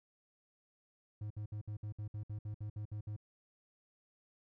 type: tone bursts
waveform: triangle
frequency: 105.4 Hz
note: G#2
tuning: 26 cents sharp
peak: -37 dBFS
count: 13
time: 1.21-3.164 s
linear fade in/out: 5 ms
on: 94 ms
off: 61 ms
effects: none